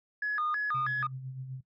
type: tone with vibrato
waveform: sine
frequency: 1438 Hz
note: F#6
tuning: 50 cents flat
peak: -27 dBFS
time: 0.22-1.07 s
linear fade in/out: 5 ms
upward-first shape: square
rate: 3.1 Hz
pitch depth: 280 cents each way
type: tone with tremolo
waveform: sine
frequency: 130.81 Hz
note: C3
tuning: in tune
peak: -35 dBFS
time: 0.74-1.61 s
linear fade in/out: 10 ms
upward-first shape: sine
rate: 7.9 Hz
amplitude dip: 50%
effects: noise-tail reverb RT60 0.1 s tail -17 dB re dry + tanh soft clip ceiling -24 dBFS